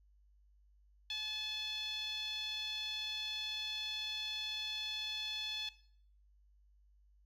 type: tone with band-pass filter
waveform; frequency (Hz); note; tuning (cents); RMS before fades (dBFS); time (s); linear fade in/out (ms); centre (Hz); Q
10% pulse; 862; A5; -36; -40; 1.1-5.69; 2; 3500; 3.6
effects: noise-tail reverb RT60 0.6 s tail -17 dB re dry + added 50 Hz sine -64 dBFS peak until 7.25 s